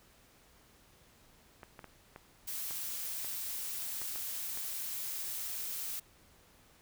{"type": "clicks", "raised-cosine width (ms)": 0.5, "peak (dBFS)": -32, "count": 9, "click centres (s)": [1.632, 1.792, 1.843, 2.161, 2.709, 3.246, 4.017, 4.158, 4.574]}
{"type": "noise", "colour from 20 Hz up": "blue", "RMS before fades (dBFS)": -39, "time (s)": [2.47, 6], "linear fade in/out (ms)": 10}
{"effects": ["pink hiss -63 dBFS RMS until 6.81 s"]}